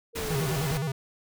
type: exponential sweep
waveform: sine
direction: down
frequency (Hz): 466.2 to 370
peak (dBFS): -33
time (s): 0.13-0.57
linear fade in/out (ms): 50
type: noise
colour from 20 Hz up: pink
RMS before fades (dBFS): -34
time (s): 0.15-0.78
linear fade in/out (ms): 10
type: tone with vibrato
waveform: square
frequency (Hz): 146.83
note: D3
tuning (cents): 0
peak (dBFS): -28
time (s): 0.3-0.92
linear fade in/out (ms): 5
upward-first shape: square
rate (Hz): 9.6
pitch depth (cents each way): 150
effects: none